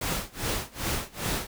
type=noise with tremolo; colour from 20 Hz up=pink; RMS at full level=-28 dBFS; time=0.01-1.47 s; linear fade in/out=5 ms; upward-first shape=sine; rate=2.5 Hz; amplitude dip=95%; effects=none